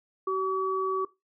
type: tone pair together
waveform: sine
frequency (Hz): 380.4 / 1140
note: F#4 / C#6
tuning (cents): +48 / +48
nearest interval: octave + perfect fifth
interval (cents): 1900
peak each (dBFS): -28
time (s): 0.27-1.05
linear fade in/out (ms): 5
effects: noise-tail reverb RT60 0.2 s tail -18 dB re dry